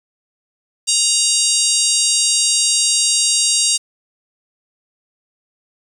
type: harmonic tone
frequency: 940 Hz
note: A#5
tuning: 14 cents sharp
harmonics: 3 / 4 / 5 / 6 / 7 / 8 / 9 / 10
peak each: -24 / -23 / -20 / -24 / -20 / -21 / -20 / -23 dBFS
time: 0.87-3.78 s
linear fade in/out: 20 ms
effects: 7-bit